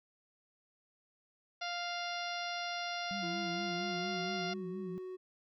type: harmonic tone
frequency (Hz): 698.5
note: F5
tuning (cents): 0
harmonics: 1 / 2 / 3 / 4 / 5 / 6 / 7 / 8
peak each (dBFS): -40 / -43 / -45 / -46 / -47 / -48 / -48 / -49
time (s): 1.61-4.54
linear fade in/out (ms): 10
type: tone with vibrato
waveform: sine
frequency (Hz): 186.3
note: F#3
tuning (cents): +12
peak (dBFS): -40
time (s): 3.11-4.98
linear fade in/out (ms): 0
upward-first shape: sine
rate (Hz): 4.3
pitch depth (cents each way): 130
type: tone with pitch glide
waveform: triangle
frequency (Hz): 337.8 to 370.5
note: E4 to F#4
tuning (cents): +42 to +2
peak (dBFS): -39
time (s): 3.22-5.17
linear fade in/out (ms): 20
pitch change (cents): +160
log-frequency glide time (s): 3.49-4.21
effects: none